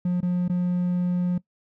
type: tone with dropouts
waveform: triangle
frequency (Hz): 178.3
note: F3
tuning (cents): +36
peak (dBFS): -18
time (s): 0.05-1.38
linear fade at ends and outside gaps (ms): 5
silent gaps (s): 0.206-0.228 / 0.481-0.496
effects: noise-tail reverb RT60 0.1 s tail -21 dB re dry + tanh soft clip ceiling -14 dBFS